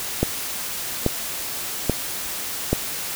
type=click train; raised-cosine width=2 ms; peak=-4 dBFS; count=4; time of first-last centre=0.23-2.73 s; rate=1.2 Hz; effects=white hiss -29 dBFS RMS until 3.15 s